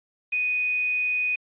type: tone with quantisation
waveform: sine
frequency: 2489 Hz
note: D#7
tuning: in tune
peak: -22 dBFS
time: 0.32-1.36 s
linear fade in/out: 10 ms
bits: 7
effects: resampled to 8000 Hz